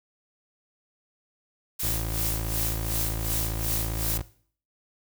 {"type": "noise with tremolo", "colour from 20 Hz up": "blue", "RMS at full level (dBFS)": -28, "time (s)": [1.79, 4.18], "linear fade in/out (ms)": 10, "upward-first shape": "sine", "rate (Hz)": 2.7, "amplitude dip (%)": 75}
{"type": "tone", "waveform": "25% pulse", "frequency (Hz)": 55.1, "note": "A1", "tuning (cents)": 3, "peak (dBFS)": -25, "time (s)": [1.83, 4.22], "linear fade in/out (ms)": 5}
{"effects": ["noise-tail reverb RT60 0.5 s tail -18 dB re dry"]}